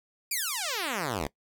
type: exponential sweep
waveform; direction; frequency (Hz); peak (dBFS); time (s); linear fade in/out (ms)
5% pulse; down; 2489 to 66.2; -18; 0.31-1.27; 5
effects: noise-tail reverb RT60 0.1 s tail -20 dB re dry